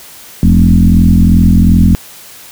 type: tone with frequency modulation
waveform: sine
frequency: 132.2 Hz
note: C3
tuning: 18 cents sharp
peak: -3 dBFS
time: 0.43-1.95 s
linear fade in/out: 0 ms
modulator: 42.7 Hz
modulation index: 2.6
effects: white hiss -34 dBFS RMS until 2.51 s